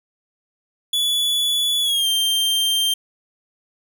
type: tone with pitch glide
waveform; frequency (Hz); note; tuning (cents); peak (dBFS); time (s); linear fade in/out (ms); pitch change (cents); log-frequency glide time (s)
45% pulse; 3426 to 3160; A7 to G7; -47 to +13; -17; 0.93-2.94; 5; -140; 1.81-2.07
effects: 9-bit